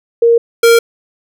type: tone pair in turn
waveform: sine / square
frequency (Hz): 466.2 / 464.2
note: A#4 / A#4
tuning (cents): 0 / -7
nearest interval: unison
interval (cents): 7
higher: first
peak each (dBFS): -5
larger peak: neither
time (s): 0.22-0.38 / 0.63-0.79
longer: neither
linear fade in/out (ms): 5
effects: none